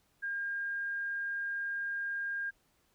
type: tone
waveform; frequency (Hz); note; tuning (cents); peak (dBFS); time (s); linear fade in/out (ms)
sine; 1611; G6; +47; -33; 0.22-2.51; 20
effects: pink hiss -72 dBFS RMS until 2.94 s